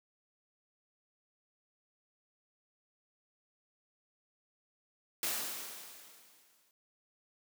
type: noise with exponential decay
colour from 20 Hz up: white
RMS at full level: -33 dBFS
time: 5.23-6.71 s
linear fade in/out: 1 ms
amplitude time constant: 320 ms
effects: high-pass 200 Hz 12 dB/octave